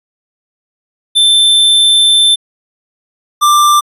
square tone pair in turn, 3546 / 1183.3 Hz, A7 / D6, +13 / +13 cents, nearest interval octave + perfect fifth, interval 1900 cents, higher first, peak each -6 dBFS, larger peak neither, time 1.15-2.36 / 3.41-3.81 s, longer first, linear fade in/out 20 ms, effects resampled to 32000 Hz

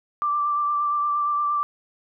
sine tone with vibrato, 1174.7 Hz, D6, in tune, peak -20 dBFS, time 0.22-1.63 s, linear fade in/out 0 ms, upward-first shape sine, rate 8.6 Hz, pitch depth 18 cents each way, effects none

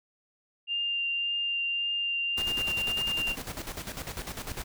sine tone with vibrato, 2794 Hz, F7, in tune, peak -27 dBFS, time 0.67-3.36 s, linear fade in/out 50 ms, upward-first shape triangle, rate 1.8 Hz, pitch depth 10 cents each way
pink noise with tremolo, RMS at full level -36 dBFS, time 2.37-4.64 s, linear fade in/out 10 ms, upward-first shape square, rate 10 Hz, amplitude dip 65%
effects none

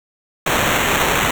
white noise with sample-and-hold, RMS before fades -17 dBFS, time 0.46-1.31 s, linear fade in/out 5 ms, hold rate 4900 Hz, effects none

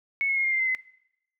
sine tone with pitch steps, 2204 / 2176 / 2149 / 2122 / 2095 / 2068 / 2042 Hz, C#7 / C#7 / C7 / C7 / C7 / C7 / C7, -11 / -33 / +46 / +24 / +2 / -21 / -43 cents, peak -22 dBFS, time 0.21-0.749 s, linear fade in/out 0 ms, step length 77 ms, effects noise-tail reverb RT60 0.8 s tail -22 dB re dry

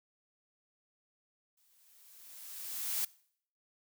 blue noise with exponential growth, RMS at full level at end -32 dBFS, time 1.57-3.05 s, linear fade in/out 5 ms, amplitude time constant 320 ms, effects noise-tail reverb RT60 0.6 s tail -22 dB re dry

